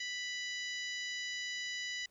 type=harmonic tone; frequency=987.8 Hz; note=B5; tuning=in tune; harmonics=2 / 3 / 4 / 5 / 6 / 7; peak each=-40 / -44 / -46 / -48 / -50 / -51 dBFS; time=0-2.06 s; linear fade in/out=5 ms; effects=pink hiss -72 dBFS RMS until 2.1 s